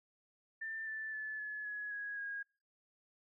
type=tone with pitch steps; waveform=sine; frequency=1785 / 1759.4 / 1734.2 / 1709.3 / 1684.8 / 1660.7 / 1636.9 Hz; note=A6 / A6 / A6 / G#6 / G#6 / G#6 / G#6; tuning=+24 / -1 / -26 / +49 / +24 / -1 / -26 cents; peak=-39 dBFS; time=0.61-2.43 s; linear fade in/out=10 ms; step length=260 ms; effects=noise-tail reverb RT60 0.4 s tail -26 dB re dry